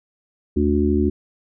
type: harmonic tone with a mistuned harmonic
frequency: 72.8 Hz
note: D2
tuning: 15 cents flat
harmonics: 1 / 3 / 4 / 5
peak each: -21 / -21 / -21 / -21 dBFS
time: 0.56-1.1 s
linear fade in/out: 10 ms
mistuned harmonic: 1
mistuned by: +130 cents
effects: none